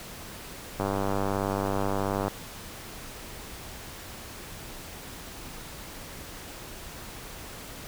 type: click train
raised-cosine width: 1 ms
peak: -14 dBFS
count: 147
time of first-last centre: 0.8-2.281 s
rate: 98.6 Hz
effects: pink hiss -42 dBFS RMS until 7.87 s